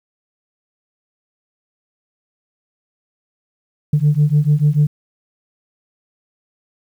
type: beating tone pair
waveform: sine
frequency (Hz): 145.2 / 152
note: D3 / D#3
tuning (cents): -19 / -40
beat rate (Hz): 6.8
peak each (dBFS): -13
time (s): 3.93-4.87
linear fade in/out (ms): 5
effects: tanh soft clip ceiling -6 dBFS + 8-bit